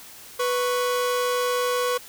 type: tone pair together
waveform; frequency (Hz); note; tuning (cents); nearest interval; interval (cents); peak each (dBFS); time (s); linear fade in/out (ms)
45% pulse; 493.9 / 1108.7; B4 / C#6; 0 / 0; octave + major second; 1400; -23 / -27; 0.39-1.98; 10
effects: white hiss -44 dBFS RMS until 2.08 s